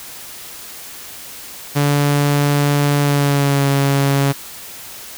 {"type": "tone with pitch glide", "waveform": "sawtooth", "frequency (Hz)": [144.1, 139.19], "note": ["D3", "C#3"], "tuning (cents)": [-33, 7], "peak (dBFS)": -9, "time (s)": [1.75, 4.33], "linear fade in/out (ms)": 20, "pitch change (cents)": -60, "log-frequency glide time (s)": [2.99, 3.69], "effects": ["white hiss -34 dBFS RMS until 5.17 s"]}